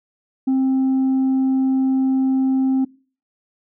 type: tone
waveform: sine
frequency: 264 Hz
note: C4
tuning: 16 cents sharp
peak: -12 dBFS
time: 0.47-2.85 s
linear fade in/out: 10 ms
effects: noise-tail reverb RT60 0.4 s tail -24 dB re dry + tanh soft clip ceiling -14 dBFS